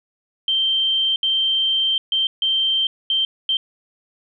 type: tone bursts at uneven times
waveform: sine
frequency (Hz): 3136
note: G7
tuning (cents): 0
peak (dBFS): -16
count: 6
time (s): 0.48-1.16 / 1.23-1.98 / 2.12-2.27 / 2.42-2.87 / 3.1-3.25 / 3.49-3.57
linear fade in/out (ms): 2
effects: none